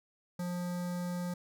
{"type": "tone with notch filter", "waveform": "square", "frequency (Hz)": 177.1, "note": "F3", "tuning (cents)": 24, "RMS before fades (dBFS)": -36, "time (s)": [0.39, 1.34], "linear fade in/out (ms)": 5, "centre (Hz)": 2800, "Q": 1.2, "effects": []}